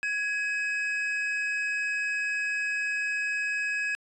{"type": "tone pair together", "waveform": "triangle", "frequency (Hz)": [1665.4, 2546], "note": ["G#6", "D#7"], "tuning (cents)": [4, 39], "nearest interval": "perfect fifth", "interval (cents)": 735, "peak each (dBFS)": -28, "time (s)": [0.03, 3.95], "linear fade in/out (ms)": 0, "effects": ["resampled to 24000 Hz"]}